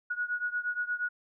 sine beating tone pair, 1454 / 1462.5 Hz, F#6 / F#6, -31 / -21 cents, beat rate 8.5 Hz, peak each -32 / -34 dBFS, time 0.1-1.09 s, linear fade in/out 10 ms, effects none

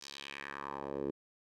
10% pulse tone with band-pass filter sweep, 69.9 Hz, C#2, 15 cents sharp, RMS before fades -42 dBFS, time 0.01-1.11 s, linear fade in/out 5 ms, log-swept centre 5500 to 360 Hz, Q 2.3, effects none

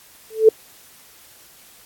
sine tone with exponential growth, 440 Hz, A4, in tune, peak -3 dBFS, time 0.3-0.49 s, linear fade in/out 5 ms, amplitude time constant 41 ms, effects white hiss -48 dBFS RMS until 1.85 s + AAC 64 kbps

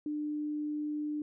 sine tone, 299.1 Hz, D4, 32 cents sharp, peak -32 dBFS, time 0.06-1.22 s, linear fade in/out 2 ms, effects none

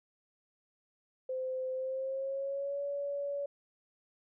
sine tone with pitch glide, 517 to 567.1 Hz, C5 to C#5, -21 to +39 cents, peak -33 dBFS, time 1.29-3.46 s, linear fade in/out 5 ms, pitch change +160 cents, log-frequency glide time 1.73-2.82 s, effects none

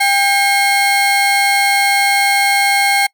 35% pulse tone pair together, 797.7 / 2158 Hz, G5 / C#7, +30 / -47 cents, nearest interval octave + perfect fourth, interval 1723 cents, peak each -12 dBFS, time 0-3.07 s, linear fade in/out 10 ms, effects noise-tail reverb RT60 0.1 s tail -25 dB re dry

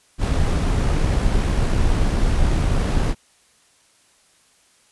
brown noise with amplitude modulation, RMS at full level -17 dBFS, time 0.18-3.15 s, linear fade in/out 50 ms, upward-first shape sine, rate 63.9 Hz, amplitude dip 25%, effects white hiss -57 dBFS RMS until 4.91 s + resampled to 24000 Hz

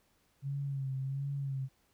sine tone with vibrato, 136.7 Hz, C#3, 24 cents flat, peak -33 dBFS, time 0.42-1.69 s, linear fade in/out 50 ms, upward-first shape sine, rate 1.4 Hz, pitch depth 50 cents each way, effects pink hiss -72 dBFS RMS until 1.93 s

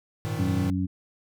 square chord, Ab suspended second, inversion none, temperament equal with one note detuned, 103.83 / 116.54 / 156.92 Hz, Ab2 / Bb2 / Eb3, 0 / 0 / +15 cents, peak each -33 dBFS, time 0.25-0.7 s, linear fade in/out 0 ms
harmonic tone, 92.5 Hz, F#2, in tune, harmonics 1 / 2 / 3, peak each -28 / -28 / -28 dBFS, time 0.38-0.87 s, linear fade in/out 20 ms
effects none

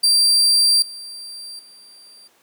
35% pulse tone with level steps, 4707 Hz, D8, 3 cents sharp, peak -11 / -31 / -42 dBFS, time 0.03-2.28 s, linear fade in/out 10 ms, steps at 0.82 / 1.59 s, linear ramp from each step 2 ms, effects pink hiss -57 dBFS RMS until 2.42 s + high-pass 300 Hz 12 dB/octave

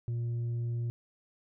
sine tone with tanh clipping, 118.1 Hz, A#2, 23 cents sharp, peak -31 dBFS, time 0.08-0.9 s, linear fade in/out 0 ms, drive 3 dB, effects none

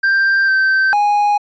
triangle tone with pitch steps, 1579 / 1552 / 826 Hz, G6 / G6 / G#5, +12 / -18 / -10 cents, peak -9 dBFS, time 0.03-1.38 s, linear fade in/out 10 ms, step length 450 ms, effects resampled to 16000 Hz

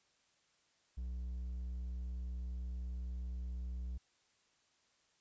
sine tone with hard clipping, 61.74 Hz, B1, in tune, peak -40 dBFS, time 0.97-3.98 s, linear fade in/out 10 ms, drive 3 dB, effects white hiss -74 dBFS RMS until 5.2 s + resampled to 16000 Hz

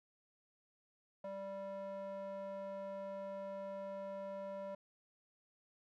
square tone with band-pass filter, 195.6 Hz, G3, 4 cents flat, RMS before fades -45 dBFS, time 1.24-4.75 s, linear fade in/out 5 ms, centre 700 Hz, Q 7.6, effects none

